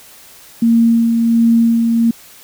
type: tone with tremolo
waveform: sine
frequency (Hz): 230.7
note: A#3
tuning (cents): -18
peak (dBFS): -7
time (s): 0.62-2.11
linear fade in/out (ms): 5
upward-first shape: sine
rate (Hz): 1.4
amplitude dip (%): 35
effects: white hiss -41 dBFS RMS until 2.43 s